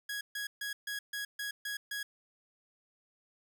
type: tone bursts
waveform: sawtooth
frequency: 1661.2 Hz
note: G#6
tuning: in tune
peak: -32 dBFS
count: 8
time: 0.09-2.03 s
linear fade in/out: 5 ms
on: 120 ms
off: 140 ms
effects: none